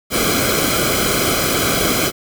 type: noise with comb filter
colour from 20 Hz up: pink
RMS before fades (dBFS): -17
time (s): 0.1-2.12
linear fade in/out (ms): 50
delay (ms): 1.1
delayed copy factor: -0.8
effects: none